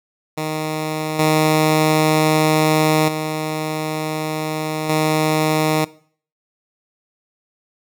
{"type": "tone with level steps", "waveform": "10% pulse", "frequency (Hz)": 155.56, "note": "D#3", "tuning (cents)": 0, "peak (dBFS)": [-13, -5, -13, -7], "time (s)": [0.37, 5.85], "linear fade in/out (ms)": 10, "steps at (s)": [1.19, 3.08, 4.89], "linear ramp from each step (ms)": 5, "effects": ["noise-tail reverb RT60 0.5 s tail -20 dB re dry"]}